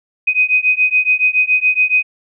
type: beating tone pair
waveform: sine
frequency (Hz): 2502 / 2509.1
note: D#7 / D#7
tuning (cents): +9 / +14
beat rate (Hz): 7.1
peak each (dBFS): -14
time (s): 0.27-2.03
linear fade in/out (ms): 10
effects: none